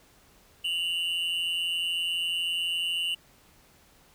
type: tone pair together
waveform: triangle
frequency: 2794 / 2966 Hz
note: F7 / F#7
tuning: 0 / +4 cents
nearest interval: minor second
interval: 104 cents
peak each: -28 dBFS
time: 0.64-3.15 s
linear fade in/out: 10 ms
effects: pink hiss -59 dBFS RMS until 4.14 s